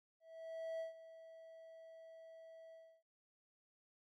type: tone with ADSR envelope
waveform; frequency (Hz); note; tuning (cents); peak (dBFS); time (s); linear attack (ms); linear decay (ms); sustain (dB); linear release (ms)
triangle; 652; E5; -19; -38; 0.2-3.03; 600; 130; -15; 300
effects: none